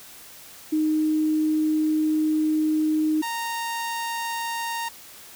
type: tone pair in turn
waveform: sine / sawtooth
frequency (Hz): 309.8 / 926.4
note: D#4 / A#5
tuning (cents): -7 / -11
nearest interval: octave + perfect fifth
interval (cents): 1896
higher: second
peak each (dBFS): -19 / -23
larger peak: first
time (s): 0.72-3.22 / 3.22-4.89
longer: first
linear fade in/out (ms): 10
effects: white hiss -45 dBFS RMS until 5.35 s